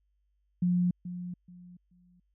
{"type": "tone with echo", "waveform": "sine", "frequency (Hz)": 177.9, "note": "F3", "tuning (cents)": 32, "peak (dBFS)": -23, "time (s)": [0.62, 0.91], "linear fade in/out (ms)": 5, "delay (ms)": 430, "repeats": 3, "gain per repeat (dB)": -12, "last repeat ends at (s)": 2.2, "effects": ["added 50 Hz sine -70 dBFS peak until 2.34 s"]}